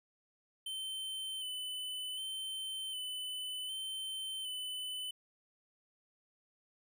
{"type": "tone with vibrato", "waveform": "square", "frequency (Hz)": 3052, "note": "G7", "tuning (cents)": -47, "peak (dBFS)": -39, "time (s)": [0.66, 5.11], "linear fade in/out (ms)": 5, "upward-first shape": "square", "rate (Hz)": 0.66, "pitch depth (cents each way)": 23, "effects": []}